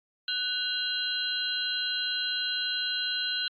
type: tone cluster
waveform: sine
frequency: 1495 / 2825 / 3227 / 4056 Hz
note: F#6 / F7 / G7 / B7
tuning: +17 / +19 / +50 / +45 cents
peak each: -34 / -34 / -35 / -31 dBFS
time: 0.28-3.48 s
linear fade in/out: 2 ms
effects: AAC 64 kbps